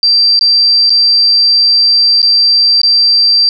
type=tone with dropouts; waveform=sine; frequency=4699 Hz; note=D8; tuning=in tune; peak=-5 dBFS; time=0.03-3.49 s; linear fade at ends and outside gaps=1 ms; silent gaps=0.392-0.41 / 0.896-0.903 / 2.218-2.228 / 2.816-2.833 s; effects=none